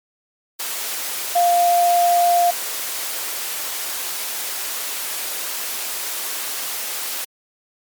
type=tone in noise; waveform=sine; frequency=698.5 Hz; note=F5; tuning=in tune; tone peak=-12 dBFS; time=1.35-2.51 s; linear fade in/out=10 ms; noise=white; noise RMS=-26 dBFS; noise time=0.59-7.25 s; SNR=+11 dB; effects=high-pass 400 Hz 12 dB/octave + MP3 96 kbps